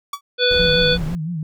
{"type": "tone with exponential decay", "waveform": "45% pulse", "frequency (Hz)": 1141, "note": "C#6", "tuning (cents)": 50, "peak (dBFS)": -20, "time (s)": [0.13, 0.21], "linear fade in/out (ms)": 5, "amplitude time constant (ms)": 17}
{"type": "harmonic tone", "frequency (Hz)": 493.9, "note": "B4", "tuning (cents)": 0, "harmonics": [1, 3, 5, 7, 9], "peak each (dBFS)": [-17, -21, -26, -18, -23], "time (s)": [0.38, 0.98], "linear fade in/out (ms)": 50}
{"type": "noise", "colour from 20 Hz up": "brown", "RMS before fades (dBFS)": -27, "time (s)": [0.51, 1.15], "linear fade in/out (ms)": 0}
{"type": "tone with vibrato", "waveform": "sine", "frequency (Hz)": 164.81, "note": "E3", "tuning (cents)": 0, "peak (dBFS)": -22, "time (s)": [0.59, 1.43], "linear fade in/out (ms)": 2, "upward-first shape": "sine", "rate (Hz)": 5.9, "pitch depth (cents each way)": 120}
{"effects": []}